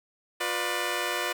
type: chord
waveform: 10% pulse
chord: B diminished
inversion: second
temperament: just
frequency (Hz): 355.6 / 493.9 / 592.7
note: F4 / B4 / D5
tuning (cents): +31 / 0 / +16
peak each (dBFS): -24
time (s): 0.4-1.33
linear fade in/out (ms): 10
effects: none